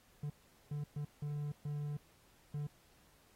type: tone bursts at uneven times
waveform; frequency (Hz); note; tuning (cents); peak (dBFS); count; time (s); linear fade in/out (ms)
triangle; 146.83; D3; 0; -35; 6; 0.23-0.3 / 0.71-0.84 / 0.96-1.05 / 1.22-1.52 / 1.65-1.97 / 2.54-2.67; 5
effects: pink hiss -68 dBFS RMS until 3.35 s + AAC 48 kbps